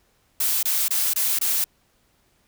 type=noise bursts; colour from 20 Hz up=blue; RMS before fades=-22 dBFS; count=5; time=0.4-1.642 s; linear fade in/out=5 ms; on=230 ms; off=23 ms; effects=pink hiss -64 dBFS RMS until 2.47 s